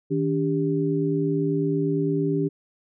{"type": "tone cluster", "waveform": "sine", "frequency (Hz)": [157.7, 287.1, 395.6], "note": ["D#3", "D4", "G4"], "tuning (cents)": [24, -39, 16], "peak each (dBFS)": -25, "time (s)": [0.1, 2.49], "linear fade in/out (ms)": 20, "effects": []}